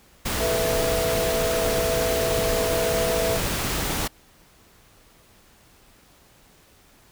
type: noise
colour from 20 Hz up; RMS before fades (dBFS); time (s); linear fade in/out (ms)
pink; -26; 0.25-4.08; 10
type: chord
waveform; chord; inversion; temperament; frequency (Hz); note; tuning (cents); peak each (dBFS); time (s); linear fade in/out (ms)
sine; A suspended second; none; equal; 440 / 493.9 / 659.3; A4 / B4 / E5; 0 / 0 / 0; -30 / -27 / -25; 0.38-3.4; 50
effects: pink hiss -55 dBFS RMS until 7.11 s